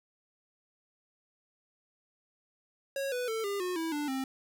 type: tone with pitch steps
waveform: square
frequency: 549 / 494.8 / 445.9 / 401.9 / 362.2 / 326.4 / 294.2 / 265.1 Hz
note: C#5 / B4 / A4 / G4 / F#4 / E4 / D4 / C4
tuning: -17 / +3 / +23 / +43 / -37 / -17 / +3 / +23 cents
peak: -32 dBFS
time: 2.96-4.24 s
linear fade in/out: 2 ms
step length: 160 ms
effects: none